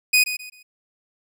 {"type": "tone with echo", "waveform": "sawtooth", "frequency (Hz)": 2489, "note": "D#7", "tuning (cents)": 0, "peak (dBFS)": -10, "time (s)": [0.13, 0.24], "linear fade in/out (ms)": 10, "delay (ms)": 130, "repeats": 3, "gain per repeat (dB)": -11, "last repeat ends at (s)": 0.63, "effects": []}